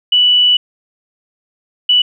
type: tone bursts at uneven times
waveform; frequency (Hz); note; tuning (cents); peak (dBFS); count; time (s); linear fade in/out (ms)
sine; 2960; F#7; 0; -7; 2; 0.12-0.57 / 1.89-2.02; 5
effects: none